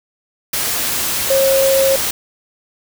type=tone in noise; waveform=sine; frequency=540 Hz; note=C#5; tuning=45 cents flat; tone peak=-11 dBFS; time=1.3-1.96 s; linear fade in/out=5 ms; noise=white; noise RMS=-19 dBFS; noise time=0.53-2.11 s; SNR=+5 dB; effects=none